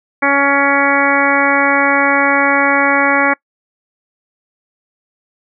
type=harmonic tone; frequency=280 Hz; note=C#4; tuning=18 cents sharp; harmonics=1 / 2 / 3 / 4 / 5 / 6 / 7 / 8; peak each=-18 / -18 / -18 / -18 / -18 / -18 / -18 / -18 dBFS; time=0.22-3.34 s; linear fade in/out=10 ms; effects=noise-tail reverb RT60 0.1 s tail -24 dB re dry